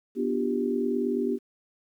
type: chord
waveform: sine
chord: G dominant seventh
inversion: first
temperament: just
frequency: 245 / 294 / 352.8 / 392 Hz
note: B3 / D4 / F4 / G4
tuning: -14 / +2 / +18 / 0 cents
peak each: -28 / -32 / -33 / -28 dBFS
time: 0.15-1.39 s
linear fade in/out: 50 ms
effects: 10-bit